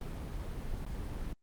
brown noise with dropouts, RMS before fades -38 dBFS, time 0.01-1.33 s, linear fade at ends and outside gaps 2 ms, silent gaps 0.852-0.863 s, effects Opus 24 kbps

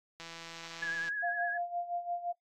click train, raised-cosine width 0.2 ms, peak -28 dBFS, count 148, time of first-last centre 0.2-1.086 s, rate 166 Hz
sine tone with vibrato, 1671 Hz, G#6, 10 cents sharp, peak -32 dBFS, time 0.82-1.58 s, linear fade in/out 10 ms, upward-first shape triangle, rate 9.9 Hz, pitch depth 50 cents each way
sine tone with tremolo, 698.5 Hz, F5, in tune, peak -31 dBFS, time 1.22-2.33 s, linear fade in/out 20 ms, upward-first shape sine, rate 5.8 Hz, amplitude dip 75%
effects noise-tail reverb RT60 0.1 s tail -17 dB re dry + AAC 48 kbps

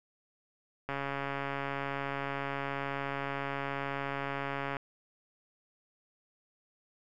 click train, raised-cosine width 0.5 ms, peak -20 dBFS, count 540, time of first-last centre 0.89-4.768 s, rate 139 Hz, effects none

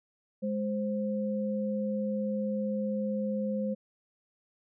sine tone pair together, 207.7 / 523.3 Hz, G#3 / C5, 0 / 0 cents, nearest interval octave + major third, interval 1600 cents, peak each -30 / -33 dBFS, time 0.42-3.75 s, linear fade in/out 20 ms, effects none

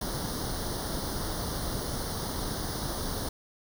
pink noise with comb filter, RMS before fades -33 dBFS, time 0.01-3.29 s, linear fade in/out 5 ms, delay 0.2 ms, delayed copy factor +0.9, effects none

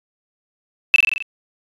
sine tone with echo, 2637 Hz, E7, in tune, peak -5 dBFS, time 0.94-0.96 s, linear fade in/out 0 ms, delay 44 ms, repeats 6, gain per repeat -3 dB, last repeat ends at 1.224 s, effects resampled to 24000 Hz

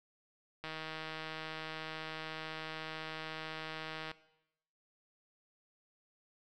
click train, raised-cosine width 0.3 ms, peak -26 dBFS, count 550, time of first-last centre 0.64-4.115 s, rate 158 Hz, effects noise-tail reverb RT60 0.8 s tail -17 dB re dry

